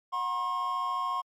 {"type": "tone cluster", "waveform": "triangle", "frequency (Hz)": [731, 959, 1073], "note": ["F#5", "A#5", "C6"], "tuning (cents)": [-21, 49, 43], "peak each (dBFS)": [-36, -36, -27], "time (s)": [0.12, 1.22], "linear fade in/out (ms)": 20, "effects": ["MP3 96 kbps"]}